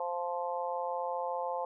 harmonic tone, 174.61 Hz, F3, in tune, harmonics 3 / 4 / 5 / 6, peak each -36 / -39 / -36 / -41 dBFS, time 0-1.65 s, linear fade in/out 2 ms, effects none

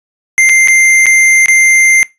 square tone with dropouts, 2093 Hz, C7, in tune, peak -5 dBFS, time 0.38-2.03 s, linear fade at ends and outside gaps 0 ms, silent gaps 0.491-0.495 / 0.675-0.683 / 1.058-1.066 / 1.459-1.483 s, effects noise-tail reverb RT60 0.2 s tail -19 dB re dry + resampled to 24000 Hz

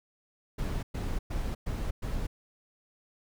brown noise bursts, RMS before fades -32 dBFS, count 5, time 0.58-2.27 s, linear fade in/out 10 ms, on 250 ms, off 110 ms, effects none

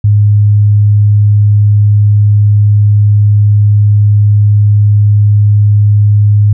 sine tone, 103.8 Hz, G#2, in tune, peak -3 dBFS, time 0.04-6.53 s, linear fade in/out 5 ms, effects none

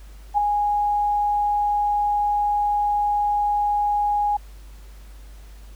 sine tone with ADSR envelope, 826 Hz, G#5, 10 cents flat, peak -13 dBFS, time 0.34-4.37 s, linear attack 38 ms, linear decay 4 ms, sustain -5 dB, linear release 7 ms, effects added 50 Hz sine -39 dBFS peak until 5.75 s + pink hiss -53 dBFS RMS until 5.75 s

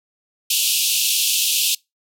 pink band-pass noise, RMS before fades -19 dBFS, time 0.5-1.75 s, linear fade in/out 5 ms, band 2600 to 16000 Hz, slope 96 dB/octave, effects noise-tail reverb RT60 0.2 s tail -25 dB re dry

